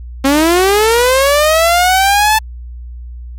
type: linear sweep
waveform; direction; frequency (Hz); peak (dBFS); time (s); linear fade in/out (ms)
sawtooth; up; 264.8 to 880; -4; 0.24-2.39; 10
effects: added 60 Hz sine -25 dBFS peak until 3.38 s + MP3 64 kbps